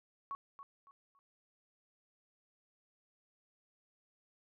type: tone with echo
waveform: sine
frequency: 1113 Hz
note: C#6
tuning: 7 cents sharp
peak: -38 dBFS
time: 0.31-0.35 s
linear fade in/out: 0 ms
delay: 280 ms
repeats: 3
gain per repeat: -10 dB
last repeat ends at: 1.19 s
effects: none